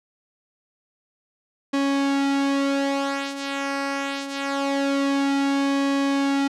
sawtooth tone with flanger, 277.2 Hz, C#4, in tune, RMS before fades -23 dBFS, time 1.73-6.48 s, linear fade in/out 10 ms, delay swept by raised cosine 1.4 to 3.9 ms, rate 0.24 Hz, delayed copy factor -0.6, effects low-pass 6000 Hz 12 dB/octave

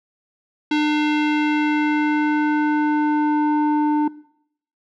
square tone with low-pass filter sweep, 300 Hz, D4, 37 cents sharp, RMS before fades -18 dBFS, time 0.71-4.08 s, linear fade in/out 5 ms, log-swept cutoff 3500 to 800 Hz, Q 1.7, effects noise-tail reverb RT60 0.7 s tail -21 dB re dry

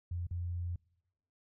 sine tone with dropouts, 87.31 Hz, F2, in tune, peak -34 dBFS, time 0.11-0.76 s, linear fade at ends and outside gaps 5 ms, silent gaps 0.269-0.309 s, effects noise-tail reverb RT60 1.0 s tail -26 dB re dry

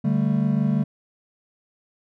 triangle chord, D suspended fourth, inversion none, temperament equal with one note detuned, 146.83 / 196 / 222 Hz, D3 / G3 / A3, 0 / 0 / +16 cents, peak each -21 dBFS, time 0.04-0.84 s, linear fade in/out 10 ms, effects none

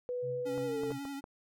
sine tone with pitch glide, 493.9 to 445.1 Hz, B4 to A4, 0 to +20 cents, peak -33 dBFS, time 0.09-0.92 s, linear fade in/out 0 ms, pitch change -180 cents, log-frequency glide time 0.64-0.76 s
sine tone with tremolo, 132 Hz, C3, 16 cents sharp, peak -40 dBFS, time 0.22-0.99 s, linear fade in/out 20 ms, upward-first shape triangle, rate 3.1 Hz, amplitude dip 90%
square tone with vibrato, 278.1 Hz, C#4, 6 cents sharp, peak -39 dBFS, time 0.45-1.21 s, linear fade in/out 20 ms, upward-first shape sine, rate 11 Hz, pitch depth 28 cents each way
clicks, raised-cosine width 1 ms, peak -31 dBFS, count 5, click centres 0.579 / 0.835 / 0.906 / 1.053 / 1.241 s
effects none

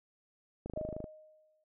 click train, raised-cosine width 2 ms, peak -27 dBFS, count 11, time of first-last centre 0.66-1.042 s, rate 26.2 Hz
sine tone with exponential decay, 620 Hz, D#5, 6 cents flat, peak -34 dBFS, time 0.76-1.64 s, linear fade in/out 5 ms, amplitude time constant 190 ms
effects none

